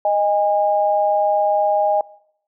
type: tone pair together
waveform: sine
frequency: 620.3 / 816 Hz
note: D#5 / G#5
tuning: -5 / -31 cents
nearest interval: perfect fourth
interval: 474 cents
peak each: -17 dBFS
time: 0.05-2.01 s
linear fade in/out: 2 ms
effects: noise-tail reverb RT60 0.7 s tail -22 dB re dry